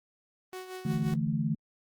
sawtooth tone with tremolo, 371.1 Hz, F#4, 5 cents sharp, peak -33 dBFS, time 0.53-1.14 s, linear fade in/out 0 ms, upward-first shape sine, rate 5.7 Hz, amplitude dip 60%
sine chord, D suspended second, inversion none, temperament equal, 146.83 / 164.81 / 220 Hz, D3 / E3 / A3, 0 / 0 / 0 cents, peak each -31 dBFS, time 0.85-1.55 s, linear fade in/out 5 ms
effects Opus 24 kbps

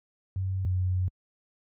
sine tone pair in turn, 94.7 / 91.84 Hz, F#2 / F#2, +41 / -12 cents, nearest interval minor second, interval 53 cents, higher first, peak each -26 / -23 dBFS, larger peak second, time 0.36-0.65 / 0.65-1.08 s, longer second, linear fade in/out 0 ms, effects high-pass 60 Hz 12 dB/octave

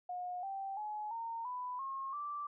sine tone with pitch steps, 720 / 780.6 / 846.4 / 917.7 / 995 / 1078.8 / 1169.6 Hz, F#5 / G5 / G#5 / A#5 / B5 / C#6 / D6, -47 / -8 / +33 / -27 / +13 / -47 / -7 cents, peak -38 dBFS, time 0.09-2.47 s, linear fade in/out 5 ms, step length 340 ms, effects none

